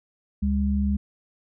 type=tone pair together; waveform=sine; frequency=71.7 / 202.4 Hz; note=D2 / G#3; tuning=-41 / -44 cents; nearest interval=octave + tritone; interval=1797 cents; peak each=-23 dBFS; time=0.42-0.97 s; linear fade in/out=10 ms; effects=none